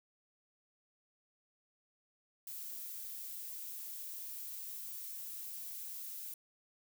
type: noise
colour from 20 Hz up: violet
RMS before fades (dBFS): -45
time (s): 2.47-6.34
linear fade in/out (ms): 2
effects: none